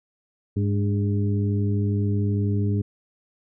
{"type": "harmonic tone with a mistuned harmonic", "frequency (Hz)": 102.2, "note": "G#2", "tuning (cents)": -27, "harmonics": [1, 2, 3, 4], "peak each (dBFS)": [-21, -27, -31, -33], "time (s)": [0.56, 2.82], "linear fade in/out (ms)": 10, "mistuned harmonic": 3, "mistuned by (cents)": -54, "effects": []}